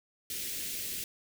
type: band-stop noise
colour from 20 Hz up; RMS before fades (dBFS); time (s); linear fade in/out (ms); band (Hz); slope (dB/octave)
white; -37; 0.3-1.04; 2; 460 to 2000; 24
effects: none